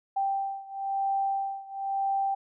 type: beating tone pair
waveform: sine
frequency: 784 / 785 Hz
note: G5 / G5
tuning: 0 / +2 cents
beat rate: 1 Hz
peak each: -29 / -31 dBFS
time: 0.16-2.35 s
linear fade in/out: 10 ms
effects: none

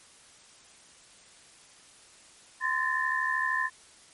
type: tone cluster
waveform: sine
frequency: 1032 / 1742 / 1815 Hz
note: C6 / A6 / A#6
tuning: -24 / -18 / -47 cents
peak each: -30 dBFS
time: 2.6-3.7 s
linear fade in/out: 50 ms
effects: white hiss -55 dBFS RMS until 4.13 s + MP3 48 kbps

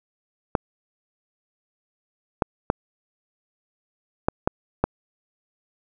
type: clicks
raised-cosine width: 1 ms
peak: -4 dBFS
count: 6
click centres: 0.552 / 2.422 / 2.701 / 4.285 / 4.475 / 4.84 s
effects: none

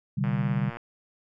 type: chord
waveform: sine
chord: C suspended second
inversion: none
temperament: equal with one note detuned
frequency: 129.53 / 146.83 / 196 Hz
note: C3 / D3 / G3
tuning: -17 / 0 / 0 cents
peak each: -28 dBFS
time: 0.17-0.7 s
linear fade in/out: 10 ms
type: click train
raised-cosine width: 0.5 ms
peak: -23 dBFS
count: 63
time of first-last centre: 0.24-0.77 s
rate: 117 Hz
effects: none

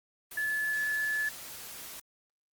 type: tone in noise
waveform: sine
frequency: 1725 Hz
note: A6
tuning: 35 cents flat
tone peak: -28 dBFS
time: 0.37-1.29 s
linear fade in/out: 5 ms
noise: white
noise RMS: -44 dBFS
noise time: 0.31-2 s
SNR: +13 dB
effects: Opus 32 kbps

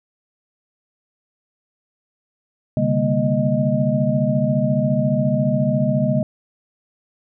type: tone cluster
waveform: sine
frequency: 131.8 / 146.2 / 200.6 / 235.2 / 621 Hz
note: C3 / D3 / G3 / A#3 / D#5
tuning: +13 / -7 / +40 / +16 / -3 cents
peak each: -22 dBFS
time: 2.77-6.23 s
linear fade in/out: 2 ms
effects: none

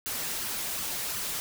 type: noise with flanger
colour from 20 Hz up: white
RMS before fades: -33 dBFS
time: 0.06-1.4 s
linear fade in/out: 0 ms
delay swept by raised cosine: 0.63 to 6.63 ms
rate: 2.7 Hz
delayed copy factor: +0.55
effects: none

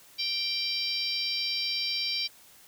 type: harmonic tone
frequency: 784 Hz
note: G5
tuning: in tune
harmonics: 3 / 4 / 5 / 6 / 7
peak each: -36 / -36 / -35 / -31 / -36 dBFS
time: 0.18-2.28 s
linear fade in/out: 20 ms
effects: white hiss -55 dBFS RMS until 2.67 s

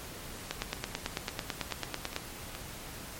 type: two click trains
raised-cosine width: 0.2 ms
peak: -14 / -22 dBFS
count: 16 / 4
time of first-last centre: 0.51-2.164 / 1.29-2.551 s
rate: 9.07 / 2.38 Hz
effects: pink hiss -44 dBFS RMS until 3.19 s + MP3 64 kbps

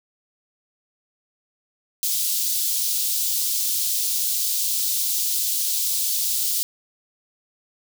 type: high-pass noise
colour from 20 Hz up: white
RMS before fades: -23 dBFS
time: 2.03-6.63 s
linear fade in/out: 0 ms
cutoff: 3700 Hz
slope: 24 dB/octave
effects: none

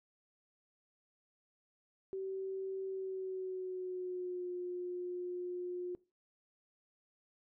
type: tone with pitch glide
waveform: sine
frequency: 383.4 to 357.7 Hz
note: G4 to F4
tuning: -38 to +41 cents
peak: -37 dBFS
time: 2.13-5.95 s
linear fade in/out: 0 ms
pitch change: -121 cents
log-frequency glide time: 2.86-4.5 s
effects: noise-tail reverb RT60 0.3 s tail -21 dB re dry

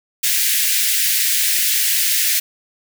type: high-pass noise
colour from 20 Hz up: white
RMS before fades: -17 dBFS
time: 0.23-2.4 s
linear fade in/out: 10 ms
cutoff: 1700 Hz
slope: 48 dB/octave
effects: none

